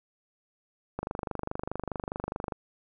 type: click train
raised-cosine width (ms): 1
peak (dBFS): -18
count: 39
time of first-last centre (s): 0.99-2.522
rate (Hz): 24.8
effects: none